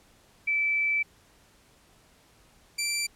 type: tone pair in turn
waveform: sine / 15% pulse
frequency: 2317 / 2344 Hz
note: D7 / D7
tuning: -24 / -4 cents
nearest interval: unison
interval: 20 cents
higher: second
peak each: -23 / -20 dBFS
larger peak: second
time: 0.47-1.03 / 2.78-3.07 s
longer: first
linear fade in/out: 10 ms
effects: pink hiss -60 dBFS RMS until 3.15 s + low-pass 12000 Hz 12 dB/octave